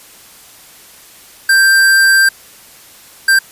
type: tone bursts at uneven times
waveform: square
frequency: 1576 Hz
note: G6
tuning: 9 cents sharp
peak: -7 dBFS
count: 2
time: 1.49-2.29 / 3.28-3.39 s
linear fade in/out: 5 ms
effects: white hiss -40 dBFS RMS until 3.51 s + resampled to 32000 Hz